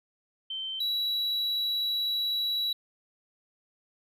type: tone pair in turn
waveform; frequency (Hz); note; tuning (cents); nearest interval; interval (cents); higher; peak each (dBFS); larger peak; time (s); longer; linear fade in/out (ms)
sine / triangle; 3105 / 3912; G7 / B7; -17 / -17; major third; 400; second; -32 / -25; second; 0.5-0.8 / 0.8-2.73; second; 5
effects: none